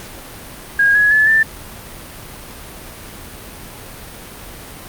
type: tone with pitch steps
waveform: sine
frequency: 1633 / 1678.9 / 1726.1 / 1774.6 Hz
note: G#6 / G#6 / A6 / A6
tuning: -30 / +18 / -34 / +14 cents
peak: -9 dBFS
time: 0.79-1.43 s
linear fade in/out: 5 ms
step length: 160 ms
effects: pink hiss -34 dBFS RMS until 4.88 s + Opus 48 kbps